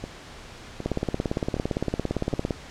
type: two click trains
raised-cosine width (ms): 2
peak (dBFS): -18 / -11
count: 4 / 30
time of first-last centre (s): 0.04-2.33 / 0.86-2.508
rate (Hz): 1.31 / 17.6
effects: pink hiss -43 dBFS RMS until 2.7 s + low-pass 6000 Hz 12 dB/octave